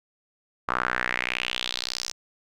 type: tone with band-pass filter sweep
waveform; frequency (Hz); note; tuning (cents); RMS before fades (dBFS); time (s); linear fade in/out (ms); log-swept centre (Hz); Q
sawtooth; 61.74; B1; 0; -29; 0.68-2.12; 10; 1200 to 5800; 3.8
effects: none